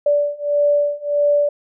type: beating tone pair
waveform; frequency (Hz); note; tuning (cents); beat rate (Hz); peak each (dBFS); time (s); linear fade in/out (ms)
sine; 581 / 582.6; D5 / D5; -19 / -14; 1.6; -18 / -17; 0.06-1.49; 5
effects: none